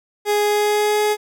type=tone with pitch glide; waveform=30% pulse; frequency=415.3 to 420.9 Hz; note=G#4 to G#4; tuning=0 to +23 cents; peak=-13 dBFS; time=0.25-1.17 s; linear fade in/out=50 ms; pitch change=+23 cents; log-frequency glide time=0.43-1 s; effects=none